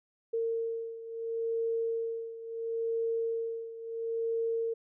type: beating tone pair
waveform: sine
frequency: 456.6 / 457.33 Hz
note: A#4 / A#4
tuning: -36 / -33 cents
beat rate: 0.73 Hz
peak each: -32 / -36 dBFS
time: 0.33-4.74 s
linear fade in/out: 10 ms
effects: none